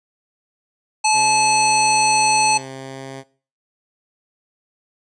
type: harmonic tone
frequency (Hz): 864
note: A5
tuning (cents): -32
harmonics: 1 / 3 / 5 / 7 / 9 / 10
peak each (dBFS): -16 / -21 / -23 / -24 / -26 / -26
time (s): 1.04-2.58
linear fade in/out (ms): 10
type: tone with pitch glide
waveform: 10% pulse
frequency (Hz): 130.9 to 134.42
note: C3 to C3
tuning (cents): +1 to +47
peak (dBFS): -23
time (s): 1.12-3.24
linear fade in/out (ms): 50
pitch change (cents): +46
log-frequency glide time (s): 1.89-3.13
effects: noise-tail reverb RT60 0.4 s tail -19 dB re dry + resampled to 22050 Hz